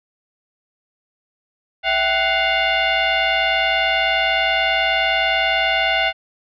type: tone with frequency modulation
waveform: sine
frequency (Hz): 659.3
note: E5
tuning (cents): 0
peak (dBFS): -15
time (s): 1.83-6.13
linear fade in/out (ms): 50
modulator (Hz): 714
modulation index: 3.7
effects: none